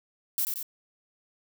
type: noise with echo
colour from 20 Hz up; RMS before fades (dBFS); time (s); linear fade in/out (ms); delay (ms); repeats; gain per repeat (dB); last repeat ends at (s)
violet; -27; 0.38-0.45; 0; 89; 2; -4; 0.628
effects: none